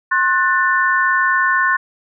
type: chord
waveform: sine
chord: F# diminished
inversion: second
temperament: just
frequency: 1065.6 / 1480 / 1776 Hz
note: C6 / F#6 / A6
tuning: +31 / 0 / +16 cents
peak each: -17 dBFS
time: 0.11-1.77 s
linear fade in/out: 10 ms
effects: none